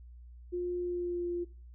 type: tone with pitch glide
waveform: sine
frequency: 354.7 to 348.6 Hz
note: F4 to F4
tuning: +27 to -3 cents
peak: -31 dBFS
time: 0.52-1.45 s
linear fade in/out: 20 ms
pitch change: -30 cents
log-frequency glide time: 0.78-1.28 s
effects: noise-tail reverb RT60 0.4 s tail -20 dB re dry + added 60 Hz sine -48 dBFS peak until 1.74 s